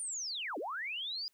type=linear two-way sweep; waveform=sine; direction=down then up; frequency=9330 to 262.9 to 4971 Hz; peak=-36 dBFS; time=0-1.28 s; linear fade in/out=0 ms; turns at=0.58 s; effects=white hiss -75 dBFS RMS until 1.33 s